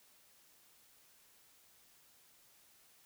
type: silence
effects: white hiss -66 dBFS RMS until 3.05 s